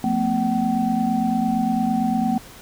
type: tone cluster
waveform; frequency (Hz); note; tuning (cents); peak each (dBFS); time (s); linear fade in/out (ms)
sine; 177.6 / 224 / 252.8 / 759; F3 / A3 / B3 / F#5; +29 / +31 / +41 / +44; -28 / -21 / -24 / -24; 0.04-2.38; 2
effects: pink hiss -43 dBFS RMS until 2.61 s